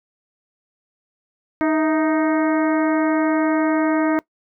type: harmonic tone with a mistuned harmonic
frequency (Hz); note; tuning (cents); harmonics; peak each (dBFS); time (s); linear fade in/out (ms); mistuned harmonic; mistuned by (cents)
311.1; D#4; 0; 1 / 2 / 3 / 4 / 5 / 6 / 7; -17 / -23 / -27 / -29 / -31 / -33 / -34; 1.61-4.19; 0; 2; +57
effects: noise-tail reverb RT60 0.1 s tail -22 dB re dry